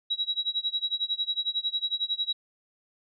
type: tone with tremolo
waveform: sine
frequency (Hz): 3870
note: B7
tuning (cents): -36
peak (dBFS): -23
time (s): 0.1-2.33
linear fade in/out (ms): 10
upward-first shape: sine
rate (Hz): 11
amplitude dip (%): 95
effects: none